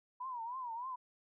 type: tone with vibrato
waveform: sine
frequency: 974 Hz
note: B5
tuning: 24 cents flat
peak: -39 dBFS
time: 0.2-0.96 s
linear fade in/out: 10 ms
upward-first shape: triangle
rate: 3.3 Hz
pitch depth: 160 cents each way
effects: none